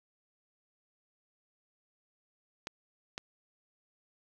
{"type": "clicks", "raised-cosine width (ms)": 0.2, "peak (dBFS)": -20, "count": 2, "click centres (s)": [2.671, 3.179], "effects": []}